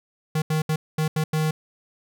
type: tone bursts at uneven times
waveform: square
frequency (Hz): 156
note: D#3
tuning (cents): +5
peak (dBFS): -21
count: 6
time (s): 0.35-0.42 / 0.5-0.62 / 0.69-0.76 / 0.98-1.08 / 1.16-1.24 / 1.33-1.51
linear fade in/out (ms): 5
effects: none